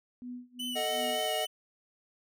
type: tone with tremolo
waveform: sine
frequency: 246.9 Hz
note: B3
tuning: in tune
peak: -37 dBFS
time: 0.22-1.27 s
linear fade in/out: 0 ms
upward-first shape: sine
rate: 2.7 Hz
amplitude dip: 95%
type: tone with vibrato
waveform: 45% pulse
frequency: 2960 Hz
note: F#7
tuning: in tune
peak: -35 dBFS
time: 0.59-1.47 s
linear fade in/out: 10 ms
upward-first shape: sine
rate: 3.6 Hz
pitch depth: 46 cents each way
type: chord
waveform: square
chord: D# diminished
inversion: second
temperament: equal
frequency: 440 / 622.3 / 740 Hz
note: A4 / D#5 / F#5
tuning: 0 / 0 / 0 cents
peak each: -39 / -34 / -35 dBFS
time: 0.75-1.46 s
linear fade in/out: 20 ms
effects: none